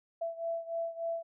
sine beating tone pair, 666 / 669.4 Hz, E5 / E5, +18 / +26 cents, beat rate 3.4 Hz, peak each -35 / -38 dBFS, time 0.21-1.23 s, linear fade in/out 10 ms, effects none

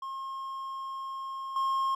triangle tone with level steps, 1073 Hz, C6, 43 cents sharp, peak -33 / -24 dBFS, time 0.02-1.95 s, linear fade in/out 5 ms, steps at 1.56 s, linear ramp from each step 2 ms, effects none

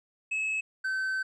triangle tone pair in turn, 2584 / 1536.5 Hz, E7 / G6, -35 / -35 cents, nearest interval major sixth, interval 900 cents, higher first, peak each -26 dBFS, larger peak neither, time 0.31-0.61 / 0.84-1.23 s, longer second, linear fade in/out 10 ms, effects resampled to 24000 Hz

